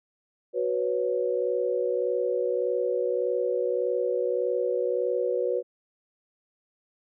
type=chord; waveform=sine; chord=F# suspended fourth; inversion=none; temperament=just; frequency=370 / 493.3 / 555 Hz; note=F#4 / B4 / C#5; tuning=0 / -2 / +2 cents; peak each=-29 / -26 / -30 dBFS; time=0.53-5.63 s; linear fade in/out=50 ms; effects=none